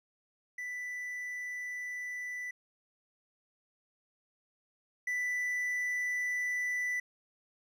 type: tone pair in turn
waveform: triangle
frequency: 1982 / 1982 Hz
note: B6 / B6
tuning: +6 / +6 cents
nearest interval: unison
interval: 0 cents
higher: neither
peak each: -35 / -29 dBFS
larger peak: second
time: 0.58-2.51 / 5.07-7 s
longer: neither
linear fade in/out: 5 ms
effects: none